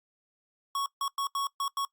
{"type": "tone bursts at uneven times", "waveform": "square", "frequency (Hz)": 1108.7, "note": "C#6", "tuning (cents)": 0, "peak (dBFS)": -29, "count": 6, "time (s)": [[0.75, 0.86], [1.01, 1.08], [1.18, 1.27], [1.35, 1.47], [1.6, 1.68], [1.77, 1.85]], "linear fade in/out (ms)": 2, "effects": ["noise-tail reverb RT60 0.1 s tail -21 dB re dry", "Opus 48 kbps"]}